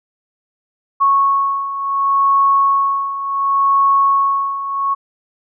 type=beating tone pair; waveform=sine; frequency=1103 / 1103.69 Hz; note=C#6 / C#6; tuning=-9 / -8 cents; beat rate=0.69 Hz; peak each=-18 / -13 dBFS; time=1-4.95 s; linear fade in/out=20 ms; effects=none